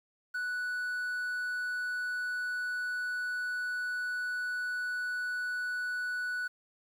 triangle tone with quantisation, 1480 Hz, F#6, in tune, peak -30 dBFS, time 0.34-6.48 s, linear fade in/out 10 ms, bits 10, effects none

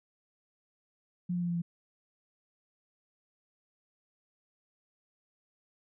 sine tone with pitch steps, 177.7 / 175.86 / 174.04 / 172.24 / 170.46 Hz, F3 / F3 / F3 / F3 / F3, +30 / +12 / -6 / -24 / -42 cents, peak -29 dBFS, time 1.29-1.62 s, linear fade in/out 10 ms, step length 66 ms, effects none

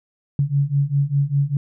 sine beating tone pair, 138.59 / 143.59 Hz, C#3 / D3, 0 / -39 cents, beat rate 5 Hz, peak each -20 / -19 dBFS, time 0.39-1.57 s, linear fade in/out 2 ms, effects none

